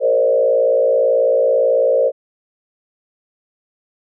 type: tone with frequency modulation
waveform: sine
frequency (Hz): 534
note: C5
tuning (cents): +35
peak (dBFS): -11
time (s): 0-2.12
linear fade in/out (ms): 50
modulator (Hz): 58.2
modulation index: 1.2
effects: none